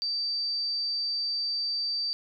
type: tone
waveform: sine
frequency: 4650 Hz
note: D8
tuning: 18 cents flat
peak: -27 dBFS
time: 0.02-2.13 s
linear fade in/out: 0 ms
effects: none